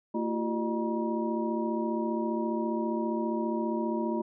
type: tone cluster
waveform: sine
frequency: 225.9 / 339.7 / 374.6 / 607 / 953 Hz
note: A3 / F4 / F#4 / D#5 / A#5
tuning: +46 / -48 / +21 / -43 / +38 cents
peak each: -31 / -32 / -37 / -37 / -36 dBFS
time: 0.14-4.22 s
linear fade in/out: 10 ms
effects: none